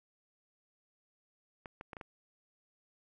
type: clicks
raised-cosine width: 0.5 ms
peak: -29 dBFS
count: 5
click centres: 1.658 / 1.811 / 1.932 / 1.968 / 2.012 s
effects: none